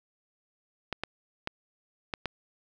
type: clicks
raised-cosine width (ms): 0.3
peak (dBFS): -15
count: 5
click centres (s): 0.927 / 1.036 / 1.474 / 2.138 / 2.257
effects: none